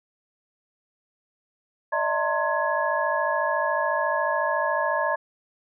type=tone cluster; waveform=sine; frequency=591 / 645 / 912 / 1058 / 1680 Hz; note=D5 / E5 / A#5 / C6 / G#6; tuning=+11 / -38 / -38 / +19 / +19 cents; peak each=-28 dBFS; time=1.92-5.16 s; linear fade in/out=10 ms; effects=none